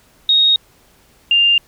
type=tone pair in turn; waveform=sine; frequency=3745 / 2798 Hz; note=A#7 / F7; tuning=+7 / +3 cents; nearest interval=perfect fourth; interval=504 cents; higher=first; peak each=-9 dBFS; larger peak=neither; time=0.29-0.56 / 1.31-1.58 s; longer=neither; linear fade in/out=2 ms; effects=pink hiss -52 dBFS RMS until 1.67 s